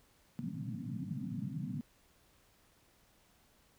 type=band-pass noise; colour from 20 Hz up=pink; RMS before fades=-40 dBFS; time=0.39-1.81 s; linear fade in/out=0 ms; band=110 to 270 Hz; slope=96 dB/octave; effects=pink hiss -68 dBFS RMS until 3.78 s